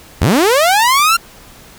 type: linear sweep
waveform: sawtooth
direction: up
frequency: 54.5 to 1396.9 Hz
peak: -5 dBFS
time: 0.21-1.17 s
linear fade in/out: 10 ms
effects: pink hiss -40 dBFS RMS until 1.78 s